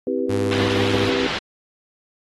sine chord, C major seventh, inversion none, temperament just, 261.6 / 327 / 392.4 / 490.5 Hz, C4 / E4 / G4 / B4, 0 / -14 / +2 / -12 cents, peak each -25 / -28 / -24 / -25 dBFS, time 0.07-1.27 s, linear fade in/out 2 ms
sawtooth tone, 101.4 Hz, G#2, 41 cents flat, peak -20 dBFS, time 0.29-1.1 s, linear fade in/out 10 ms
white low-pass noise, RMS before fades -27 dBFS, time 0.51-1.39 s, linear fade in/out 5 ms, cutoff 3900 Hz, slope 24 dB/octave
effects AAC 32 kbps

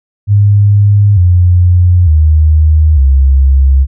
sine tone with pitch steps, 102.2 / 88.97 / 77.45 / 67.43 Hz, G#2 / F2 / D#2 / C#2, -27 / +33 / -7 / -47 cents, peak -3 dBFS, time 0.27-3.87 s, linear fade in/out 50 ms, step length 900 ms, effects none

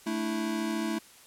square chord, A suspended fourth, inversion none, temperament equal with one note detuned, 220 / 293.7 / 327.7 Hz, A3 / D4 / E4, 0 / 0 / -10 cents, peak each -33 / -38 / -33 dBFS, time 0.06-0.99 s, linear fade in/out 10 ms, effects white hiss -54 dBFS RMS until 1.26 s + low-pass 12000 Hz 12 dB/octave

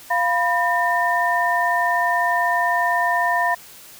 sine tone cluster, 696 / 986 / 1812 Hz, F5 / B5 / A#6, -6 / -3 / -50 cents, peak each -21 dBFS, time 0.1-3.55 s, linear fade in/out 10 ms, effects white hiss -43 dBFS RMS until 3.99 s

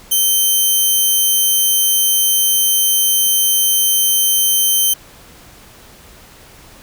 5% pulse tone, 3100 Hz, G7, 20 cents flat, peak -3 dBFS, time 0.11-4.94 s, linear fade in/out 10 ms, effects pink hiss -42 dBFS RMS until 6.82 s

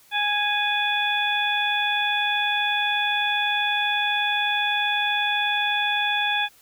harmonic tone with a mistuned harmonic, 828 Hz, G#5, 5 cents flat, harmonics 1 / 2 / 3 / 4, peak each -26 / -26 / -26 / -26 dBFS, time 0.11-6.49 s, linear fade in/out 50 ms, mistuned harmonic 4, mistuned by +62 cents, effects white hiss -55 dBFS RMS until 6.61 s

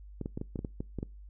clicks, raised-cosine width 3 ms, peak -22 dBFS, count 10, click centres 0.213 / 0.259 / 0.375 / 0.414 / 0.558 / 0.591 / 0.648 / 0.805 / 0.987 / 1.029 s, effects noise-tail reverb RT60 0.3 s tail -25 dB re dry + added 50 Hz sine -46 dBFS peak until 1.29 s

